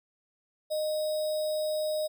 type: tone with sample-and-hold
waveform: sine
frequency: 616 Hz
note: D#5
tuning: 17 cents flat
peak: -27 dBFS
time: 0.7-2.08 s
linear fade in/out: 20 ms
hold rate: 4410 Hz
effects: none